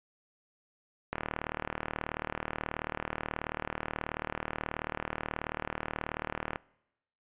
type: click train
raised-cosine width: 0.5 ms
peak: -17 dBFS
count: 210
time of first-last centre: 1.13-6.559 s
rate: 38.5 Hz
effects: noise-tail reverb RT60 0.9 s tail -24 dB re dry + resampled to 8000 Hz

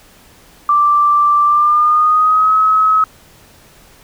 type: tone with pitch glide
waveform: sine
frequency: 1174.7 to 1281 Hz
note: D6 to E6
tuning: 0 to -50 cents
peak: -8 dBFS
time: 0.69-3.04 s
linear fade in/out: 2 ms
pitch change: +150 cents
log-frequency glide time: 1.45-2.54 s
effects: pink hiss -45 dBFS RMS until 4.03 s

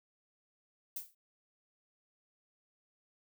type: noise with exponential decay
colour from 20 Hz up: violet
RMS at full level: -36 dBFS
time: 0.96-1.15 s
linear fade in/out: 5 ms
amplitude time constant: 40 ms
effects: none

